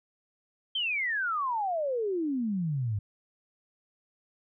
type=exponential sweep; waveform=sine; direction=down; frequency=3198 to 98 Hz; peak=-27 dBFS; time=0.75-2.99 s; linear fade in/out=5 ms; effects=none